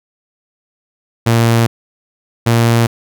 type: tone pair in turn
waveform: sawtooth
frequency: 115.8 / 116.47 Hz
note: A#2 / A#2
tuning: -11 / -1 cents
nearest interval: unison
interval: 10 cents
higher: second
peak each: -5 dBFS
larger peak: neither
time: 1.26-1.67 / 2.46-2.87 s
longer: neither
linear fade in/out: 10 ms
effects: none